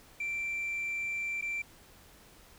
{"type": "tone with dropouts", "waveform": "sine", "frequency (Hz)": 2349, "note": "D7", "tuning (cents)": 0, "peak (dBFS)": -30, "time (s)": [0.2, 1.62], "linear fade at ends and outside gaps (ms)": 5, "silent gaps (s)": [1.412, 1.423], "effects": ["tanh soft clip ceiling -30 dBFS", "pink hiss -57 dBFS RMS until 2.58 s"]}